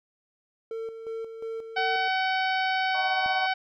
triangle tone with tremolo, 450.9 Hz, A4, 42 cents sharp, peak -29 dBFS, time 0.71-2.08 s, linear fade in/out 2 ms, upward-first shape square, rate 2.8 Hz, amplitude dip 55%
harmonic tone, 756 Hz, F#5, 37 cents sharp, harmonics 1 / 2 / 3 / 4 / 5 / 6 / 7, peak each -26 / -29 / -32 / -36 / -40 / -40 / -44 dBFS, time 1.76-3.54 s, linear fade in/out 10 ms
sine chord, D# minor seventh, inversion none, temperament equal, 622.3 / 740 / 932.3 / 1108.7 Hz, D#5 / F#5 / A#5 / C#6, 0 / 0 / 0 / 0 cents, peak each -39 / -35 / -41 / -38 dBFS, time 2.94-3.47 s, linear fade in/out 10 ms
click, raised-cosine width 3 ms, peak -32 dBFS, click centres 3.261 s
effects none

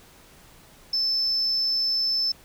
sine tone, 5274 Hz, E8, in tune, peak -20 dBFS, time 0.93-2.32 s, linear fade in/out 5 ms, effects tanh soft clip ceiling -18 dBFS + pink hiss -52 dBFS RMS until 2.44 s

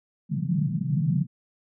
white band-pass noise, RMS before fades -25 dBFS, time 0.29-1.27 s, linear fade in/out 50 ms, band 140 to 180 Hz, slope 48 dB/octave, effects none

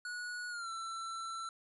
square tone with pitch glide, 1461 to 1339.7 Hz, F#6 to E6, -22 to +28 cents, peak -40 dBFS, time 0.05-1.49 s, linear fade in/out 2 ms, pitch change -150 cents, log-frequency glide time 0.49-0.7 s, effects resampled to 24000 Hz

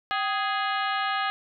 harmonic tone with a mistuned harmonic, 415.3 Hz, G#4, in tune, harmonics 2 / 3 / 4 / 5 / 6 / 7 / 8 / 9 / 10, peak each -29 / -29 / -31 / -37 / -40 / -36 / -40 / -44 / -42 dBFS, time 0.11-1.3 s, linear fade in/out 0 ms, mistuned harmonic 2, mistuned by -110 cents, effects none

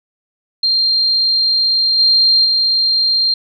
sine tone with level steps, 4186 Hz, C8, in tune, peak -11 / -8 / -11 dBFS, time 0.63-3.34 s, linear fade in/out 5 ms, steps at 1.98 / 2.44 s, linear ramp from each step 20 ms, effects none

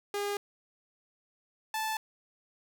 sawtooth tone pair in turn, 406.9 / 875.7 Hz, G#4 / A5, -35 / -8 cents, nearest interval octave + minor second, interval 1327 cents, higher second, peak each -27 dBFS, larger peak neither, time 0.14-0.37 / 1.74-1.97 s, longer neither, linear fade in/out 2 ms, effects none

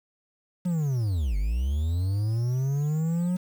triangle linear two-way sweep, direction down then up, 183.4 to 47.12 to 183.4 Hz, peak -21 dBFS, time 0.65-3.37 s, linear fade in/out 10 ms, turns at 1.37 s, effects 8-bit

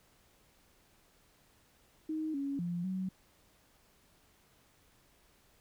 sine tone with pitch steps, 313.2 / 278.6 / 173.9 / 187.5 Hz, D#4 / C#4 / F3 / F#3, +11 / +9 / -7 / +23 cents, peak -33 dBFS, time 2.09-3.09 s, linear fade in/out 5 ms, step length 250 ms, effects pink hiss -67 dBFS RMS until 5.6 s

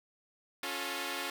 5% pulse chord, Db augmented, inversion none, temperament equal with one note detuned, 277.2 / 354.1 / 440 Hz, Db4 / F4 / A4, 0 / +24 / 0 cents, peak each -28 / -27 / -30 dBFS, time 0.63-1.3 s, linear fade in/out 2 ms, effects none

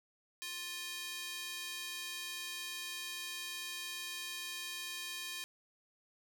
square tone with high-pass filter, 351.6 Hz, F4, 12 cents sharp, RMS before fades -43 dBFS, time 0.42-5.44 s, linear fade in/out 0 ms, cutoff 2700 Hz, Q 1.1, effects 11-bit

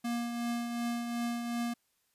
square tone with tremolo, 236.7 Hz, A#3, 27 cents sharp, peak -31 dBFS, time 0.04-1.74 s, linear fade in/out 10 ms, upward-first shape triangle, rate 2.7 Hz, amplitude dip 45%, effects white hiss -75 dBFS RMS until 2.14 s + resampled to 32000 Hz

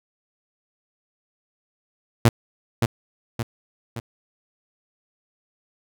sawtooth tone with echo, 116.54 Hz, A#2, in tune, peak -7 dBFS, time 2.25-2.29 s, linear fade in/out 5 ms, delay 570 ms, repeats 3, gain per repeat -6 dB, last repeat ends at 4 s, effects none

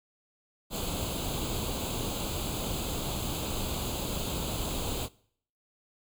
pink noise with comb filter, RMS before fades -33 dBFS, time 0.7-5.09 s, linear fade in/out 50 ms, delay 0.27 ms, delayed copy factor +0.8, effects noise-tail reverb RT60 0.6 s tail -22 dB re dry

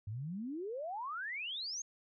sine exponential sweep, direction up, 97.2 to 6645 Hz, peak -38 dBFS, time 0.07-1.82 s, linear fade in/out 5 ms, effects none

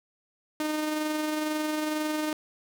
sawtooth tone with amplitude modulation, 306.5 Hz, D#4, 26 cents flat, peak -22 dBFS, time 0.6-2.33 s, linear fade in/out 2 ms, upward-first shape sine, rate 22.1 Hz, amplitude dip 30%, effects none

